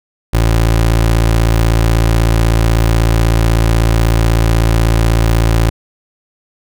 25% pulse tone, 56.2 Hz, A1, 37 cents sharp, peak -5 dBFS, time 0.33-5.7 s, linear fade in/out 10 ms, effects none

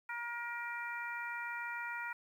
harmonic tone, 473.5 Hz, A#4, 27 cents sharp, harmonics 2 / 3 / 4 / 5, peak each -44 / -42 / -44 / -46 dBFS, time 0.09-2.13 s, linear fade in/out 5 ms, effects 11-bit

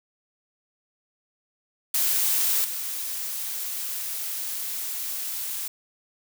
blue noise with level steps, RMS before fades -23 / -31 dBFS, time 1.94-5.68 s, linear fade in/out 5 ms, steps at 2.64 s, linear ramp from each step 10 ms, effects none

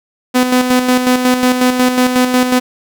sawtooth tone with tremolo, 251.6 Hz, B3, 32 cents sharp, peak -4 dBFS, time 0.34-2.6 s, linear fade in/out 20 ms, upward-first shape square, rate 5.5 Hz, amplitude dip 50%, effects none

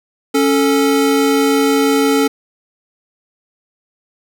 square tone pair together, 277.2 / 440 Hz, C#4 / A4, 0 / 0 cents, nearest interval minor sixth, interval 800 cents, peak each -14 / -15 dBFS, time 0.34-2.28 s, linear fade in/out 10 ms, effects none

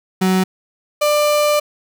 35% pulse tone pair in turn, 187 / 593.7 Hz, F#3 / D5, +19 / +19 cents, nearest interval octave + minor sixth, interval 2000 cents, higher second, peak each -11 dBFS, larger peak neither, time 0.21-0.44 / 1.01-1.6 s, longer second, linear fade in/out 10 ms, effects none

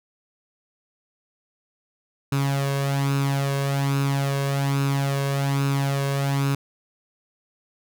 sawtooth tone with flanger, 138.8 Hz, C#3, 3 cents sharp, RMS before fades -23 dBFS, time 2.32-6.55 s, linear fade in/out 5 ms, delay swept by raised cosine 0.76 to 1.86 ms, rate 1.2 Hz, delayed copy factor +0.6, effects none

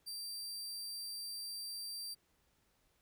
sawtooth tone, 4699 Hz, D8, in tune, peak -39 dBFS, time 0.06-2.15 s, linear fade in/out 20 ms, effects pink hiss -75 dBFS RMS until 3.01 s

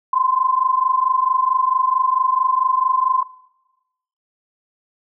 sine tone pair together, 1022 / 1046.5 Hz, C6 / C6, -41 / 0 cents, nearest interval unison, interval 41 cents, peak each -17 dBFS, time 0.13-3.23 s, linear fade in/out 5 ms, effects noise-tail reverb RT60 1.0 s tail -22 dB re dry

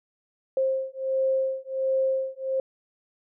sine beating tone pair, 529 / 530.4 Hz, C5 / C5, +19 / +23 cents, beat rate 1.4 Hz, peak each -26 dBFS, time 0.57-2.6 s, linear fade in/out 2 ms, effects none

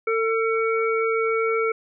harmonic tone, 449.3 Hz, A4, 36 cents sharp, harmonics 1 / 3 / 5, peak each -21 / -26 / -28 dBFS, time 0.07-1.72 s, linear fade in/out 5 ms, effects none

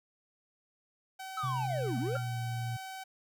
sawtooth tone, 762 Hz, G5, 49 cents flat, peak -37 dBFS, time 1.19-3.04 s, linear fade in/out 10 ms
triangle linear two-way sweep, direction down then up, 1325 to 211.8 to 572 Hz, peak -31 dBFS, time 1.37-2.17 s, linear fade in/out 5 ms, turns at 1.98 s
sine tone with pitch glide, 129.2 to 117.79 Hz, C3 to A#2, -21 to +18 cents, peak -33 dBFS, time 1.43-2.77 s, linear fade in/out 10 ms, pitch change -161 cents, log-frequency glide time 1.75-2.39 s
sine tone with exponential decay, 1393 Hz, F6, 5 cents flat, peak -33 dBFS, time 2.15-2.29 s, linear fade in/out 5 ms, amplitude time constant 30 ms
effects none

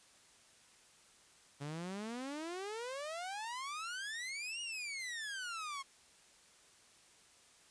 sawtooth exponential two-way sweep, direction up then down, 138.59 to 2895 to 1071 Hz, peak -37 dBFS, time 1.6-5.83 s, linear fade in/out 20 ms, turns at 4.61 s, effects white hiss -64 dBFS RMS until 7.7 s + resampled to 22050 Hz

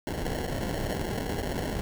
pink noise with sample-and-hold, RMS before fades -31 dBFS, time 0.07-1.81 s, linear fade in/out 0 ms, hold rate 1225 Hz, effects none

